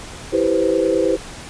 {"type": "chord", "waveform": "sine", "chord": "C major seventh", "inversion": "first", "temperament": "equal", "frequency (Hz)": [329.6, 392, 493.9, 523.3], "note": ["E4", "G4", "B4", "C5"], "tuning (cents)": [0, 0, 0, 0], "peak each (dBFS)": -20, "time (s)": [0.32, 1.17], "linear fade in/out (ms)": 20, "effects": ["pink hiss -35 dBFS RMS until 1.49 s", "resampled to 22050 Hz"]}